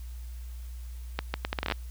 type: accelerating click train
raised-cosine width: 0.3 ms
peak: -12 dBFS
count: 11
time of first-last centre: 1.19-1.722 s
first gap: 150 ms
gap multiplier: 0.73
effects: added 60 Hz sine -37 dBFS peak until 1.9 s + white hiss -57 dBFS RMS until 1.9 s